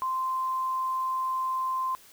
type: tone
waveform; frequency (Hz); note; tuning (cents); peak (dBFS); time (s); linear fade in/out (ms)
sine; 1041; C6; -9; -26; 0.02-1.95; 0
effects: white hiss -54 dBFS RMS until 2.12 s